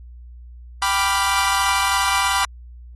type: chord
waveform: sawtooth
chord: G dominant seventh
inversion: none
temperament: equal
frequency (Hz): 784 / 987.8 / 1174.7 / 1396.9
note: G5 / B5 / D6 / F6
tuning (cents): 0 / 0 / 0 / 0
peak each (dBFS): -21 / -17 / -19 / -22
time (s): 0.82-2.45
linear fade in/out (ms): 2
effects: added 60 Hz sine -37 dBFS peak until 2.95 s + AAC 32 kbps